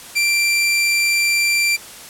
sawtooth tone, 2358 Hz, D7, 6 cents sharp, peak -11 dBFS, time 0.15-1.77 s, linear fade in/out 20 ms, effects white hiss -37 dBFS RMS until 2.09 s + low-pass 12000 Hz 12 dB/octave

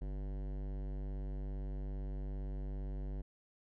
sine tone with hard clipping, 48.8 Hz, G1, 7 cents flat, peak -40 dBFS, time 0.01-3.22 s, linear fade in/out 10 ms, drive 18 dB, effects none

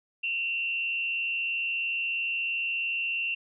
sine tone with frequency modulation, 2737 Hz, F7, 36 cents flat, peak -27 dBFS, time 0.23-3.35 s, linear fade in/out 10 ms, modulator 157 Hz, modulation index 0.49, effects none

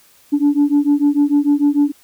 sine beating tone pair, 286 / 292.7 Hz, D4 / D4, -46 / -6 cents, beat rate 6.7 Hz, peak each -13 dBFS, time 0.32-1.92 s, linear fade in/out 20 ms, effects tanh soft clip ceiling -7 dBFS + white hiss -51 dBFS RMS until 2.03 s

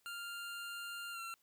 25% pulse tone with pitch glide, 1396.9 to 1359.5 Hz, F6 to F6, 0 to -47 cents, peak -39 dBFS, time 0.06-1.34 s, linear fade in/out 0 ms, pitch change -47 cents, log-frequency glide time 1.12-1.2 s, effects white hiss -75 dBFS RMS until 1.42 s

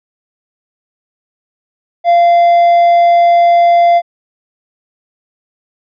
triangle tone, 690 Hz, F5, 21 cents flat, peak -3 dBFS, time 2.04-4.02 s, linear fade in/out 50 ms, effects resampled to 11025 Hz

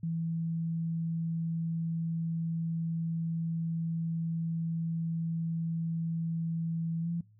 sine tone with pitch glide, 164.81 to 169.64 Hz, E3 to E3, 0 to +50 cents, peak -30 dBFS, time 0.03-7.21 s, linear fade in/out 5 ms, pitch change +50 cents, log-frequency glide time 7.01-7.09 s, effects noise-tail reverb RT60 0.3 s tail -24 dB re dry + added 107 Hz sine -58 dBFS peak until 7.39 s

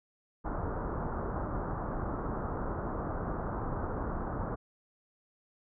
pink low-pass noise, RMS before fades -35 dBFS, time 0.44-4.56 s, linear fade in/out 20 ms, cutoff 1400 Hz, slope 48 dB/octave, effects none

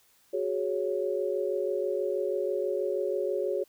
sine chord, F# suspended second, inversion none, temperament just, 370 / 416.2 / 555 Hz, F#4 / G#4 / C#5, 0 / +4 / +2 cents, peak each -31 dBFS, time 0.33-3.64 s, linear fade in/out 10 ms, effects white hiss -64 dBFS RMS until 3.68 s

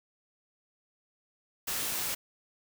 white noise, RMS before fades -33 dBFS, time 1.67-2.15 s, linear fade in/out 10 ms, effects none

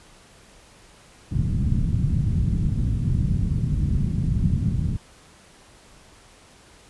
white low-pass noise, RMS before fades -22 dBFS, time 1.31-4.97 s, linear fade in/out 10 ms, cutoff 170 Hz, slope 24 dB/octave, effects pink hiss -51 dBFS RMS until 6.89 s + resampled to 24000 Hz

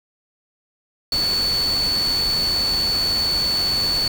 sine tone in noise, 4454 Hz, C#8, 7 cents sharp, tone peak -18 dBFS, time 1.12-4.08 s, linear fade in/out 2 ms, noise pink, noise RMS -29 dBFS, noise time 1.12-4.08 s, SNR +8 dB, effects none

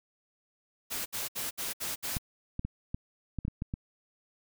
white noise bursts, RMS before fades -35 dBFS, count 6, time 0.9-2.185 s, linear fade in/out 20 ms, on 160 ms, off 65 ms
clicks, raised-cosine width 5 ms, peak -21 dBFS, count 9, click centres 2.168 / 2.594 / 2.65 / 2.945 / 3.387 / 3.451 / 3.481 / 3.621 / 3.739 s
effects none

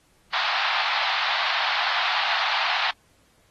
pink band-pass noise, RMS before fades -25 dBFS, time 0.33-2.91 s, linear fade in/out 5 ms, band 740 to 4500 Hz, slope 48 dB/octave, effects pink hiss -62 dBFS RMS until 3.5 s + AAC 32 kbps

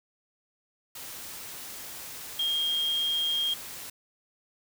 sine tone in noise, 3229 Hz, G#7, 49 cents flat, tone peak -25 dBFS, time 2.39-3.54 s, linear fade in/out 5 ms, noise white, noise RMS -41 dBFS, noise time 0.95-3.9 s, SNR +13 dB, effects none

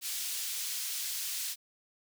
pink high-pass noise, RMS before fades -36 dBFS, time 0.01-1.56 s, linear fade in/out 50 ms, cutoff 4000 Hz, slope 12 dB/octave, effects none

